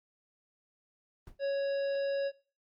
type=noise with exponential decay; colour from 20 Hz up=brown; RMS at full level=-40 dBFS; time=1.27-1.39 s; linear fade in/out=2 ms; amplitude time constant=25 ms
type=harmonic tone; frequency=555 Hz; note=C#5; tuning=2 cents sharp; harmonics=1 / 3 / 5 / 7 / 9; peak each=-29 / -44 / -50 / -52 / -52 dBFS; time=1.39-2.32 s; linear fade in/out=50 ms
effects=noise-tail reverb RT60 0.4 s tail -20 dB re dry + Opus 24 kbps